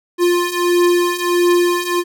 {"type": "beating tone pair", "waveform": "square", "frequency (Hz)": [350, 351.5], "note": ["F4", "F4"], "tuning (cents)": [4, 11], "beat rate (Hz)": 1.5, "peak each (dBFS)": [-18, -15], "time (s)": [0.18, 2.04], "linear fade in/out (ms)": 50, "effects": []}